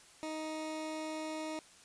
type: tone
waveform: 20% pulse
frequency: 312.8 Hz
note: D#4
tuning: 9 cents sharp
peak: -33 dBFS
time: 0.23-1.59 s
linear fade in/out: 0 ms
effects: white hiss -59 dBFS RMS until 1.84 s + resampled to 22050 Hz